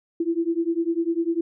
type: beating tone pair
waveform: sine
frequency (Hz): 329.6 / 339.6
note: E4 / F4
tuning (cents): 0 / -48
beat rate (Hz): 10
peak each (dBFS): -24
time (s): 0.2-1.41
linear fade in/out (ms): 5
effects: none